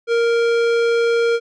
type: tone with tanh clipping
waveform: sine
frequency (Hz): 466.2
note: A#4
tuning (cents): 0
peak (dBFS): -16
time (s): 0.07-1.4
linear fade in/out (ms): 50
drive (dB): 17
effects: none